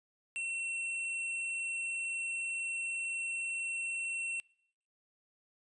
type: tone with hard clipping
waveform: triangle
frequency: 2711 Hz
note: E7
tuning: 48 cents sharp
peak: -36 dBFS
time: 0.36-4.4 s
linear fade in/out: 0 ms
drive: 16 dB
effects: noise-tail reverb RT60 0.7 s tail -24 dB re dry + resampled to 22050 Hz